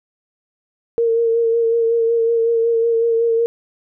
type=tone with vibrato; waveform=sine; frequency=460.4 Hz; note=A#4; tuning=22 cents flat; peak=-13 dBFS; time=0.98-3.46 s; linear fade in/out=0 ms; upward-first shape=sine; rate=5.4 Hz; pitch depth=25 cents each way; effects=none